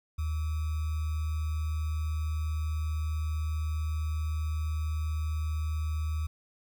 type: tone with sample-and-hold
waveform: sine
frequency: 77.7 Hz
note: D#2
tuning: 2 cents flat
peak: -28 dBFS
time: 0.18-6.27 s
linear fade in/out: 10 ms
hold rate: 1225 Hz
effects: none